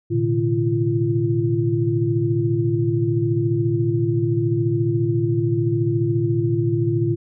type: tone cluster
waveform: sine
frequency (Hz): 114 / 128 / 148.8 / 341.8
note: A#2 / C3 / D3 / F4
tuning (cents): -38 / -38 / +23 / -37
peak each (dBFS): -21 / -25 / -25 / -21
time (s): 0.1-7.16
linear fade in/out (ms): 20
effects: none